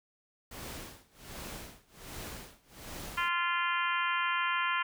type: noise with tremolo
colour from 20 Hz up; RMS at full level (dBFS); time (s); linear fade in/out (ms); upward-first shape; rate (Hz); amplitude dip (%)
pink; -42; 0.51-3.29; 5; sine; 1.3; 95
type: harmonic tone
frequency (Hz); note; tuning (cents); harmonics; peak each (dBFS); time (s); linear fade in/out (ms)
346.6; F4; -13; 3 / 4 / 5 / 6 / 7 / 8 / 9; -32 / -34 / -36 / -38 / -39 / -40 / -41; 3.17-4.83; 10
effects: none